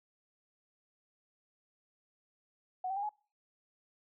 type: tone with pitch steps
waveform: sine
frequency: 740 / 772.8 / 807 / 842.7 Hz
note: F#5 / G5 / G#5 / G#5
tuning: 0 / -25 / -50 / +25 cents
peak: -33 dBFS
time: 2.84-3.092 s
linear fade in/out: 5 ms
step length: 63 ms
effects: noise-tail reverb RT60 0.4 s tail -26 dB re dry